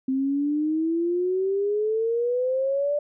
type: exponential sweep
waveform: sine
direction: up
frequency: 260.8 to 591 Hz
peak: -21 dBFS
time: 0.08-2.99 s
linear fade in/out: 5 ms
effects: none